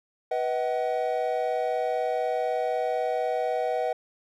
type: tone cluster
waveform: triangle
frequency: 491 / 635 / 755 Hz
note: B4 / D#5 / F#5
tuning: -10 / +35 / +35 cents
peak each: -27 dBFS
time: 0.31-3.93 s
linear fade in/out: 5 ms
effects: none

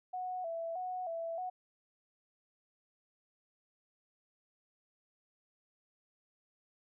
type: tone with vibrato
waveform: sine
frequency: 698.5 Hz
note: F5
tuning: in tune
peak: -36 dBFS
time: 0.13-1.5 s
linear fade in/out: 10 ms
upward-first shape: square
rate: 1.6 Hz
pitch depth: 88 cents each way
effects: none

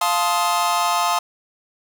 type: chord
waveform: 45% pulse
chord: F dominant seventh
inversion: none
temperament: just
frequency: 698.5 / 873.1 / 1047.7 / 1257.2 Hz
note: F5 / A5 / C6 / Eb6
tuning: 0 / -14 / +2 / +18 cents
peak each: -23 dBFS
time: 0.01-1.19 s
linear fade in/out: 5 ms
effects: none

